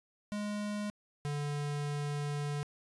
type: tone pair in turn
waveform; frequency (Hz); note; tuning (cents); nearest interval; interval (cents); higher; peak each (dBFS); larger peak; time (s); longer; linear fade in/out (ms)
square; 207.7 / 145.68; G#3 / D3; 0 / -14; tritone; 614; first; -35 / -34; second; 0.32-0.9 / 1.25-2.63; second; 0
effects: resampled to 24000 Hz + 12-bit